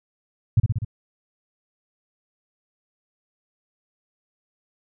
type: tone with echo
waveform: sine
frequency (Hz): 110.2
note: A2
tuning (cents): +3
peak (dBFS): -11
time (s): 0.57-0.6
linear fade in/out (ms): 5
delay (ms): 62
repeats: 4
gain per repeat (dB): -3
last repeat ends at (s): 0.848
effects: none